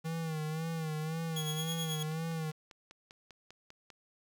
square tone with vibrato, 159.3 Hz, D#3, 41 cents sharp, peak -35 dBFS, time 0.04-2.52 s, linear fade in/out 20 ms, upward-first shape sine, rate 1.9 Hz, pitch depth 61 cents each way
sawtooth tone with tremolo, 3322 Hz, G#7, in tune, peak -32 dBFS, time 1.36-2.03 s, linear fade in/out 5 ms, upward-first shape sine, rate 9.3 Hz, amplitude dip 65%
click train, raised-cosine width 0.2 ms, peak -34 dBFS, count 12, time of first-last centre 1.72-3.903 s, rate 5.04 Hz
effects 10-bit

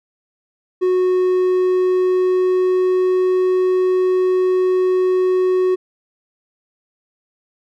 triangle tone with pitch glide, 367.2 to 369.3 Hz, F#4 to F#4, -13 to -3 cents, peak -11 dBFS, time 0.81-5.76 s, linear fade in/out 20 ms, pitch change +10 cents, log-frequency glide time 1.19-3.45 s, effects none

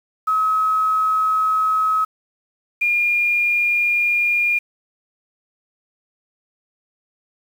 sine tone pair in turn, 1280 / 2416 Hz, D#6 / D7, +49 / +48 cents, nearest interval major seventh, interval 1099 cents, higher second, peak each -15 / -15 dBFS, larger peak neither, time 0.27-2.05 / 2.81-4.59 s, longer neither, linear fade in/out 10 ms, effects 7-bit

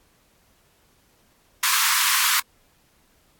pink high-pass noise, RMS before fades -20 dBFS, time 1.63-2.4 s, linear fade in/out 5 ms, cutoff 960 Hz, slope 96 dB/octave, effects pink hiss -61 dBFS RMS until 3.39 s + AAC 64 kbps

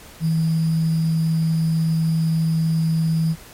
sine tone with sample-and-hold, 161.7 Hz, E3, 33 cents flat, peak -16 dBFS, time 0.2-3.36 s, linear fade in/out 50 ms, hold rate 4900 Hz, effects pink hiss -43 dBFS RMS until 3.53 s + MP3 64 kbps

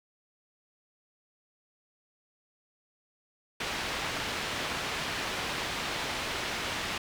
white low-pass noise, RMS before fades -34 dBFS, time 3.6-6.98 s, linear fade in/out 5 ms, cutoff 3200 Hz, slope 12 dB/octave, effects none

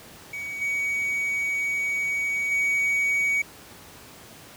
triangle tone with level steps, 2254 Hz, C#7, 28 cents sharp, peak -29 / -22 / -19 dBFS, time 0.33-3.42 s, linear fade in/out 5 ms, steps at 0.61 / 2.51 s, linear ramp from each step 10 ms, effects pink hiss -46 dBFS RMS until 4.56 s + high-pass 80 Hz 12 dB/octave

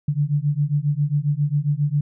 sine beating tone pair, 142.5 / 149.9 Hz, C#3 / D3, +48 / +36 cents, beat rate 7.4 Hz, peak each -21 / -21 dBFS, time 0.08-2.01 s, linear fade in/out 5 ms, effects none

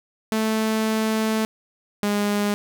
sawtooth tone pair in turn, 219.4 / 205.5 Hz, A3 / G#3, -5 / -18 cents, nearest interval minor second, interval 113 cents, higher first, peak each -16 dBFS, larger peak neither, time 0.32-1.45 / 2.03-2.54 s, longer first, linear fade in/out 0 ms, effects none

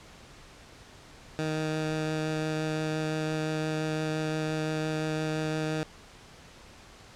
15% pulse tone with vibrato, 155.9 Hz, D#3, 4 cents sharp, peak -22 dBFS, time 1.39-5.83 s, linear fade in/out 0 ms, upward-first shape triangle, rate 5.8 Hz, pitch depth 9 cents each way, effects pink hiss -51 dBFS RMS until 7.15 s + low-pass 7000 Hz 12 dB/octave

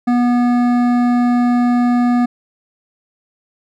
sine tone with hard clipping, 243.3 Hz, B3, 26 cents flat, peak -13 dBFS, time 0.07-2.26 s, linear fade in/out 10 ms, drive 12 dB, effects none

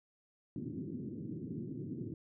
white band-pass noise, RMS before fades -42 dBFS, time 0.56-2.14 s, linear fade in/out 2 ms, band 100 to 350 Hz, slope 48 dB/octave, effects none

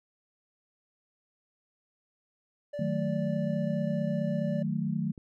triangle tone, 583 Hz, D5, 13 cents flat, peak -32 dBFS, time 2.73-4.63 s, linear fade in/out 10 ms
sine chord, D# diminished, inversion none, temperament equal, 155.56 / 185 / 220 Hz, D#3 / F#3 / A3, 0 / 0 / 0 cents, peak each -32 dBFS, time 2.79-5.12 s, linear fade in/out 5 ms
click, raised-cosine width 3 ms, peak -33 dBFS, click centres 5.178 s
effects none

